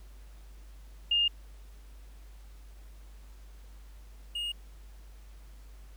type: tone pair in turn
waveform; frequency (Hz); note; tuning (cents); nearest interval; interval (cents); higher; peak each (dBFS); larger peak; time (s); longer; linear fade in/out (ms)
sine / triangle; 2825 / 2853; F7 / F7; +19 / +36; unison; 17; second; -23 / -30; first; 1.11-1.28 / 4.35-4.52; neither; 5
effects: added 50 Hz sine -47 dBFS peak until 5.96 s + pink hiss -62 dBFS RMS until 5.96 s